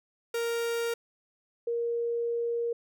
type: tone pair in turn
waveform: 45% pulse / sine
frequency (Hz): 466.2 / 469.4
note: A#4 / A#4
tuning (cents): 0 / +12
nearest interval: unison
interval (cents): 12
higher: second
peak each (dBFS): -28 / -27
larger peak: second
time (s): 0.34-0.94 / 1.67-2.73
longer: second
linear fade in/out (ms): 5
effects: none